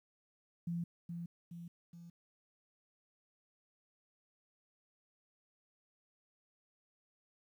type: tone with echo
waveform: sine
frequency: 170.7 Hz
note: F3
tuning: 39 cents flat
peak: -35 dBFS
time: 0.67-0.84 s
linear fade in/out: 5 ms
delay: 420 ms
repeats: 3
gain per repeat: -5 dB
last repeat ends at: 2.1 s
effects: 12-bit